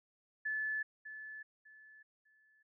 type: tone with echo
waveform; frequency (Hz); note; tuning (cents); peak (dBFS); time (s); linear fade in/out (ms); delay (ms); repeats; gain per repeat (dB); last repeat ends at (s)
sine; 1733; A6; -27; -34; 0.45-0.83; 10; 600; 3; -11; 2.63
effects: none